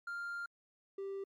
triangle tone pair in turn, 1396.9 / 392 Hz, F6 / G4, 0 / 0 cents, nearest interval octave + minor seventh, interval 2200 cents, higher first, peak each -36 / -36 dBFS, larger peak neither, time 0.07-0.46 / 0.98-1.24 s, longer first, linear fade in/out 5 ms, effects tanh soft clip ceiling -32 dBFS + MP3 64 kbps

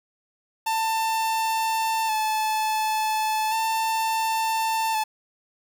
45% pulse tone with vibrato, 880 Hz, A5, in tune, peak -22 dBFS, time 0.66-5.04 s, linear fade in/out 10 ms, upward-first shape square, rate 0.35 Hz, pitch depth 23 cents each way, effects 8-bit

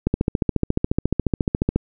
click train, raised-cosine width 3 ms, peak -5 dBFS, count 25, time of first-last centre 0.07-1.76 s, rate 14.2 Hz, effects none

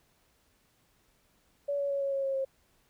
sine tone with pitch steps, 569 / 563.4 / 557.9 / 552.5 / 547.1 / 541.7 / 536.4 Hz, C#5 / C#5 / C#5 / C#5 / C#5 / C#5 / C5, +45 / +28 / +11 / -6 / -23 / -40 / +43 cents, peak -28 dBFS, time 1.68-2.45 s, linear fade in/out 10 ms, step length 110 ms, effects pink hiss -69 dBFS RMS until 2.89 s

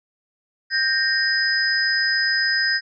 sine tone cluster, 1579 / 1852 / 5010 Hz, G6 / A#6 / D#8, +12 / -12 / +11 cents, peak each -22 dBFS, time 0.7-2.81 s, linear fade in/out 50 ms, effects none

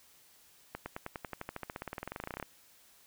accelerating click train, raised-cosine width 0.5 ms, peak -23 dBFS, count 29, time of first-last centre 0.75-2.427 s, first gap 110 ms, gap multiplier 0.95, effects white hiss -62 dBFS RMS until 3.06 s

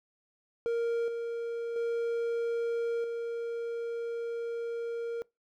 triangle tone with level steps, 466.2 Hz, A#4, in tune, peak -25 / -30 / -26 / -30 dBFS, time 0.66-5.22 s, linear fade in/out 0 ms, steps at 1.08 / 1.76 / 3.04 s, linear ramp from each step 2 ms, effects noise-tail reverb RT60 0.2 s tail -23 dB re dry

